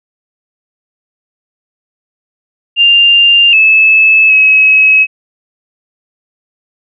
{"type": "tone with pitch steps", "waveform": "sine", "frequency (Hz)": [2795, 2606, 2562], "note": ["F7", "E7", "E7"], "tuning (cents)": [1, -20, -50], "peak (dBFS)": -3, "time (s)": [2.76, 5.07], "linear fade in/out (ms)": 50, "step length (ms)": 770, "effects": []}